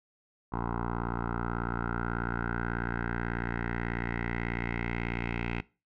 10% pulse tone with low-pass filter sweep, 58.27 Hz, A#1, in tune, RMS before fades -33 dBFS, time 0.52-5.61 s, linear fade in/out 10 ms, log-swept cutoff 1100 to 2400 Hz, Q 5.1, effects noise-tail reverb RT60 0.3 s tail -21 dB re dry

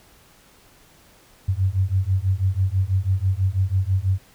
sine beating tone pair, 92.1 / 98.2 Hz, F#2 / G2, -7 / +4 cents, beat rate 6.1 Hz, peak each -21 dBFS, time 1.48-4.19 s, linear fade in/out 10 ms, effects pink hiss -53 dBFS RMS until 4.34 s

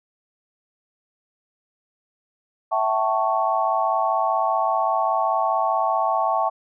sine chord, A dominant seventh, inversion second, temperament equal with one note detuned, 659.3 / 764.3 / 880 / 1108.7 Hz, E5 / G5 / A5 / C#6, 0 / -44 / 0 / 0 cents, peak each -24 dBFS, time 2.71-6.5 s, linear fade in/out 20 ms, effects none

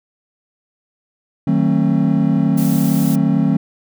triangle chord, D# diminished seventh, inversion none, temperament just, 155.56 / 186.68 / 224 / 268.8 Hz, D#3 / F#3 / A3 / C4, 0 / +16 / +31 / +47 cents, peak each -16 dBFS, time 1.47-3.57 s, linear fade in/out 5 ms
blue noise, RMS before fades -29 dBFS, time 2.57-3.16 s, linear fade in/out 10 ms
effects none

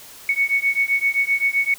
sine beating tone pair, 2217 / 2224.7 Hz, C#7 / C#7, 0 / +6 cents, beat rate 7.7 Hz, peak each -20 dBFS, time 0.29-1.74 s, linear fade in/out 2 ms, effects white hiss -42 dBFS RMS until 1.78 s

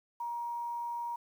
sine tone with quantisation, 946 Hz, A#5, 25 cents sharp, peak -34 dBFS, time 0.2-1.16 s, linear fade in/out 5 ms, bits 10, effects none

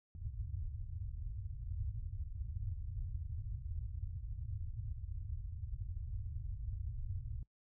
white low-pass noise, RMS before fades -42 dBFS, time 0.15-7.43 s, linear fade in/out 2 ms, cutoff 110 Hz, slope 48 dB/octave, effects noise-tail reverb RT60 0.1 s tail -23 dB re dry

